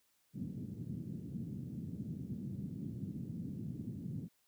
pink band-pass noise, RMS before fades -43 dBFS, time 0.33-4.29 s, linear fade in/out 50 ms, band 120 to 240 Hz, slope 24 dB/octave, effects white hiss -75 dBFS RMS until 4.47 s

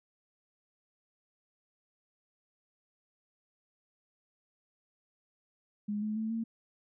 sine tone with pitch steps, 207.7 / 213.9 / 220.3 / 226.9 Hz, G#3 / A3 / A3 / A#3, 0 / -49 / +2 / -47 cents, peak -31 dBFS, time 5.88-6.44 s, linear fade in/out 10 ms, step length 140 ms, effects none

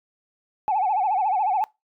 sine tone with vibrato, 800 Hz, G5, 35 cents sharp, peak -18 dBFS, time 0.68-1.64 s, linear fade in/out 0 ms, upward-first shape sine, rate 14 Hz, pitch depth 160 cents each way, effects noise-tail reverb RT60 0.2 s tail -23 dB re dry + tanh soft clip ceiling -15 dBFS

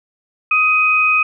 sine tone pair together, 1254.5 / 2509 Hz, D#6 / D#7, +14 / +14 cents, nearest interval octave, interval 1200 cents, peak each -17 / -12 dBFS, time 0.51-1.23 s, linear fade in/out 5 ms, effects none

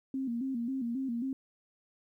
sine tone with vibrato, 250 Hz, B3, 21 cents sharp, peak -31 dBFS, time 0.14-1.33 s, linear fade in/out 2 ms, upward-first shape square, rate 3.7 Hz, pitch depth 110 cents each way, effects 12-bit

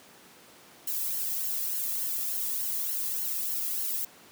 violet noise with flanger, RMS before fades -31 dBFS, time 0.87-4.05 s, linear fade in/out 5 ms, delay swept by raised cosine 0.82 to 1.37 ms, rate 3.4 Hz, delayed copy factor -0.9, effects pink hiss -53 dBFS RMS until 4.31 s + high-pass 200 Hz 12 dB/octave

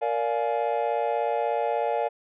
triangle chord, Bb dominant seventh, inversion none, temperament just, 466.2 / 582.7 / 699.2 / 839.1 Hz, Bb4 / D5 / F5 / Ab5, 0 / -14 / +2 / +18 cents, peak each -27 dBFS, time 0.01-2.09 s, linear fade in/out 20 ms, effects resampled to 8000 Hz

